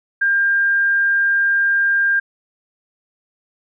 sine tone, 1600 Hz, G6, 35 cents sharp, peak -13 dBFS, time 0.21-2.2 s, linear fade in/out 10 ms, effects none

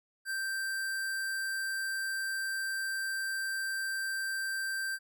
square tone, 1568 Hz, G6, in tune, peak -33 dBFS, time 0.25-4.99 s, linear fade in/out 50 ms, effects none

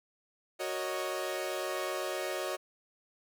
sawtooth chord, D# minor seventh, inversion first, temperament equal, 370 / 466.2 / 554.4 / 622.3 Hz, F#4 / A#4 / C#5 / D#5, 0 / 0 / 0 / 0 cents, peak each -34 / -40 / -34 / -34 dBFS, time 0.59-2.57 s, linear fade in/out 20 ms, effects none

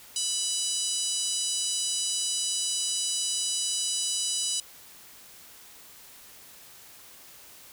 harmonic tone with a mistuned harmonic, 987.8 Hz, B5, in tune, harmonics 3 / 4 / 5 / 6 / 7 / 8 / 9 / 10, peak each -35 / -35 / -35 / -35 / -35 / -35 / -35 / -35 dBFS, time 0.16-4.6 s, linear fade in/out 2 ms, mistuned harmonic 9, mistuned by -49 cents, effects white hiss -50 dBFS RMS until 7.72 s

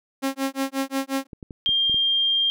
sawtooth tone with tremolo, 270 Hz, C#4, 45 cents flat, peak -17 dBFS, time 0.22-1.27 s, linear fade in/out 20 ms, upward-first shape sine, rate 5.6 Hz, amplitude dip 100%
clicks, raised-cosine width 3 ms, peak -24 dBFS, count 6, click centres 1.332 / 1.428 / 1.508 / 1.691 / 1.897 / 1.944 s
sine tone, 3199 Hz, G7, 34 cents sharp, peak -18 dBFS, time 1.66-2.5 s, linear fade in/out 0 ms
effects none

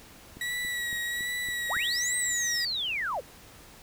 click train, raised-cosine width 3 ms, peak -33 dBFS, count 6, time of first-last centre 0.37-1.767 s, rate 3.58 Hz
35% pulse tone with vibrato, 1931 Hz, B6, 39 cents flat, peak -28 dBFS, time 0.41-2.65 s, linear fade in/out 2 ms, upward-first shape sine, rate 1.3 Hz, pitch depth 30 cents each way
sine linear two-way sweep, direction up then down, 415.3 to 8400 to 415.3 Hz, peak -28 dBFS, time 1.69-3.21 s, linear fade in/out 20 ms, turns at 2.16 s
effects pink hiss -51 dBFS RMS until 3.82 s

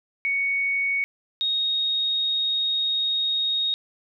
sine tone pair in turn, 2227 / 3738 Hz, C#7 / A#7, +7 / +4 cents, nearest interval major sixth, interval 897 cents, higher second, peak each -21 dBFS, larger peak neither, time 0.25-1.04 / 1.41-3.74 s, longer second, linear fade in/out 0 ms, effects none

